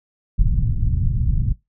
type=low-pass noise; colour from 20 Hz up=pink; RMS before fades=-18 dBFS; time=0.38-1.53 s; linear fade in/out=10 ms; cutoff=140 Hz; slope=24 dB/octave; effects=noise-tail reverb RT60 0.2 s tail -21 dB re dry